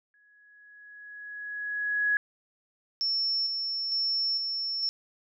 sine tone with exponential growth, 1676 Hz, G#6, 15 cents sharp, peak -21 dBFS, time 0.14-2.17 s, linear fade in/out 1 ms, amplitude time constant 440 ms
sine tone with tremolo, 5400 Hz, E8, 41 cents sharp, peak -25 dBFS, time 3.01-4.89 s, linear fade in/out 0 ms, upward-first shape square, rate 1.1 Hz, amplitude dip 35%
effects none

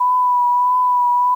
sine tone with vibrato, 987.8 Hz, B5, in tune, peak -12 dBFS, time 0-1.35 s, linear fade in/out 10 ms, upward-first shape triangle, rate 1.6 Hz, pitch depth 28 cents each way, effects 8-bit

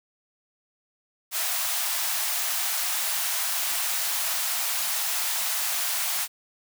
white high-pass noise, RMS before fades -27 dBFS, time 1.31-6.28 s, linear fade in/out 50 ms, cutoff 620 Hz, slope 96 dB/octave, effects none

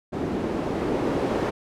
blue noise with low-pass filter sweep, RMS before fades -26 dBFS, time 0.12-1.51 s, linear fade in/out 20 ms, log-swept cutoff 290 to 440 Hz, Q 1.2, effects none

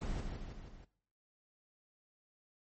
brown noise with echo, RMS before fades -38 dBFS, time 0.01-0.21 s, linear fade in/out 10 ms, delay 160 ms, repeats 4, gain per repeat -4 dB, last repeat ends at 0.85 s, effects noise-tail reverb RT60 0.6 s tail -19 dB re dry + MP3 32 kbps

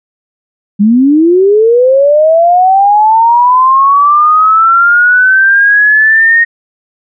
sine linear sweep, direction up, 196 to 1864.7 Hz, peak -3 dBFS, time 0.79-6.45 s, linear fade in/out 20 ms, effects none

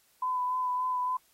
sine tone with vibrato, 1005 Hz, B5, 30 cents sharp, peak -27 dBFS, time 0.22-1.17 s, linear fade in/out 5 ms, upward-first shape sine, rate 3.5 Hz, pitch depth 18 cents each way, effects white hiss -66 dBFS RMS until 1.33 s + AAC 48 kbps

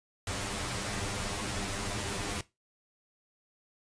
pink noise with comb filter, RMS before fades -35 dBFS, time 0.27-2.41 s, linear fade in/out 2 ms, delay 10 ms, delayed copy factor +0.85, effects noise-tail reverb RT60 0.2 s tail -17 dB re dry + resampled to 22050 Hz

